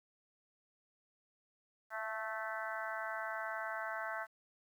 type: harmonic tone with a mistuned harmonic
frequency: 219.2 Hz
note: A3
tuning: 6 cents flat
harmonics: 3 / 4 / 5 / 6 / 7 / 8 / 9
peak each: -44 / -46 / -47 / -46 / -43 / -49 / -49 dBFS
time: 1.9-4.27 s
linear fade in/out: 50 ms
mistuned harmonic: 3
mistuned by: +22 cents
effects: 11-bit